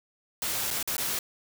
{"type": "noise with dropouts", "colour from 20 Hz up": "white", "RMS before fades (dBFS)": -30, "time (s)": [0.42, 1.19], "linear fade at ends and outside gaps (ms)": 2, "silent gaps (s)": [[0.705, 0.71], [0.828, 0.875], [0.967, 0.98]], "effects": []}